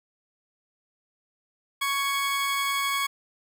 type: tone pair together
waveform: 20% pulse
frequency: 1111.3 / 1661.2 Hz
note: C#6 / G#6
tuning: +4 / 0 cents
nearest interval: perfect fifth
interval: 696 cents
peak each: -20 / -31 dBFS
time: 1.81-3.07 s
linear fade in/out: 10 ms
effects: none